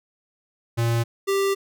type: tone pair in turn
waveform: square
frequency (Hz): 116.54 / 393.2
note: A#2 / G4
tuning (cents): 0 / +5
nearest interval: octave + major sixth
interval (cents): 2105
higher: second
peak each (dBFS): -20 / -20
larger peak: neither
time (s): 0.77-1.04 / 1.27-1.55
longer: second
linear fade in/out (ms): 20
effects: none